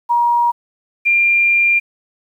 sine tone pair in turn, 951 / 2390 Hz, A#5 / D7, +34 / +30 cents, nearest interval octave + major third, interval 1596 cents, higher second, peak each -11 / -10 dBFS, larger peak second, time 0.09-0.52 / 1.05-1.8 s, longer second, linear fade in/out 20 ms, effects 8-bit

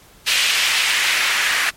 white noise with band-pass filter sweep, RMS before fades -18 dBFS, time 0.26-1.71 s, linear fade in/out 20 ms, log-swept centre 2800 to 1800 Hz, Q 1.7, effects pink hiss -48 dBFS RMS until 1.76 s + MP3 64 kbps

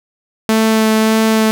sawtooth tone with vibrato, 220 Hz, A3, in tune, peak -6 dBFS, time 0.49-1.51 s, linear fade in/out 0 ms, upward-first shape sine, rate 1.7 Hz, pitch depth 10 cents each way, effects none

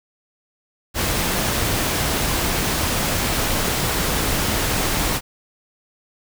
pink noise, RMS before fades -21 dBFS, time 0.94-5.21 s, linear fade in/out 50 ms, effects none

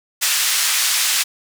white band-pass noise, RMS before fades -18 dBFS, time 0.21-1.24 s, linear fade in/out 20 ms, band 1500 to 9100 Hz, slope 12 dB/octave, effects none

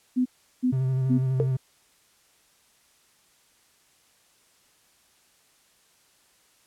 sine tone bursts, 252.2 Hz, B3, 36 cents sharp, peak -19 dBFS, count 3, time 0.16-1.188 s, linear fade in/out 20 ms, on 96 ms, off 370 ms
triangle tone with vibrato, 130.81 Hz, C3, in tune, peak -20 dBFS, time 0.72-1.57 s, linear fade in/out 10 ms, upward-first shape square, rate 12 Hz, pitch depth 21 cents each way
sine tone with exponential decay, 451.6 Hz, A4, 45 cents sharp, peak -17 dBFS, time 1.4-1.49 s, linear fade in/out 0 ms, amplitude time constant 19 ms
effects white hiss -62 dBFS RMS until 6.66 s + low-pass 11000 Hz 12 dB/octave

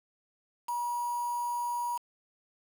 sine tone with quantisation, 960 Hz, B5, 49 cents flat, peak -30 dBFS, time 0.68-1.98 s, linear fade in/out 10 ms, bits 7, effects none

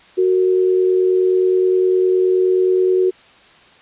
sine tone pair together, 370 / 459.6 Hz, F#4 / A#4, 0 / -25 cents, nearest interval major third, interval 375 cents, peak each -12 / -22 dBFS, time 0.17-3.11 s, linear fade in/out 20 ms, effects white hiss -47 dBFS RMS until 3.81 s + resampled to 8000 Hz

